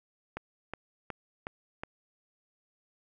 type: click train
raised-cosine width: 0.5 ms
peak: -21 dBFS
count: 5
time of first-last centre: 0.37-1.835 s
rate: 2.73 Hz
effects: none